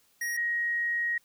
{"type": "tone pair in turn", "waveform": ["square", "sine"], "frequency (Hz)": [1886, 1886], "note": ["A#6", "A#6"], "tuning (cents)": [20, 20], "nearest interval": "unison", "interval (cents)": 0, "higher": "neither", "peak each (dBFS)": [-30, -26], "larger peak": "second", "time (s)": [[0.21, 0.37], [0.37, 1.18]], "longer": "second", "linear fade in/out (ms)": 5, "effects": ["white hiss -66 dBFS RMS until 1.24 s"]}